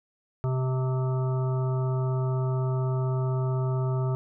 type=harmonic tone; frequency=129.7 Hz; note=C3; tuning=15 cents flat; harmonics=1 / 3 / 5 / 7 / 9 / 10; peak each=-24 / -34 / -38 / -41 / -43 / -44 dBFS; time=0.44-4.15 s; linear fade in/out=0 ms; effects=none